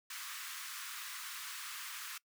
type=high-pass noise; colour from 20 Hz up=pink; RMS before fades=-45 dBFS; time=0.1-2.18 s; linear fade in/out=5 ms; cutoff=1100 Hz; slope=48 dB/octave; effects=noise-tail reverb RT60 0.1 s tail -22 dB re dry